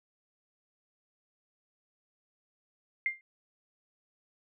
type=tone with exponential decay; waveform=sine; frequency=2100 Hz; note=C7; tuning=6 cents sharp; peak=-23 dBFS; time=3.06-3.21 s; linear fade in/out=1 ms; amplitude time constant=32 ms; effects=none